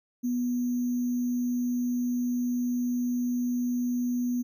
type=tone with sample-and-hold; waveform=sine; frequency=245.2 Hz; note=B3; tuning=12 cents flat; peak=-25 dBFS; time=0.23-4.43 s; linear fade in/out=20 ms; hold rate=6300 Hz; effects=none